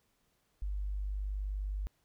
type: tone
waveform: sine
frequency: 49.73 Hz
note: G1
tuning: 26 cents sharp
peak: -33 dBFS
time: 0.62-1.87 s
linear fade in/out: 0 ms
effects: pink hiss -75 dBFS RMS until 2.04 s